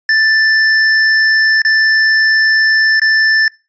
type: tone with dropouts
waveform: square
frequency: 1764 Hz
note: A6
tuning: 4 cents sharp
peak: -9 dBFS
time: 0.09-3.48 s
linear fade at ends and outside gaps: 2 ms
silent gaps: 1.619-1.649 / 2.997-3.017 s
effects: noise-tail reverb RT60 0.3 s tail -25 dB re dry + resampled to 16000 Hz